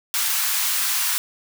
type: high-pass noise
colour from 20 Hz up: white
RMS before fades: -22 dBFS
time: 0.14-1.18 s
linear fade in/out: 0 ms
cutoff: 950 Hz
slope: 24 dB/octave
effects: none